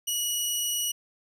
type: tone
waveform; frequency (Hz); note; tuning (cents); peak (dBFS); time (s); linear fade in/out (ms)
15% pulse; 2918; F#7; -25; -19; 0.07-0.92; 10
effects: none